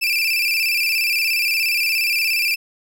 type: tone with vibrato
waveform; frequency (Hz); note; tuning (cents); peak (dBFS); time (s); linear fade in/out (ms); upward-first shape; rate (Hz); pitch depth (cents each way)
30% pulse; 2504; D#7; +10; -14; 0.01-2.56; 20; square; 17; 84
effects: none